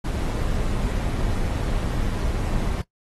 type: noise with amplitude modulation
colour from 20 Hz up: brown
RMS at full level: -22 dBFS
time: 0.04-2.82 s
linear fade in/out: 10 ms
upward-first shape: sine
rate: 167 Hz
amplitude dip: 40%
effects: noise-tail reverb RT60 0.1 s tail -17 dB re dry + AAC 32 kbps